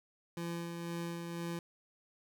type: tone with tremolo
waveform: 25% pulse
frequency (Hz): 170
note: F3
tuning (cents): -46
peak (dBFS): -33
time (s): 0.37-1.59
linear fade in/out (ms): 2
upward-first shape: sine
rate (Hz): 2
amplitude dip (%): 35
effects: none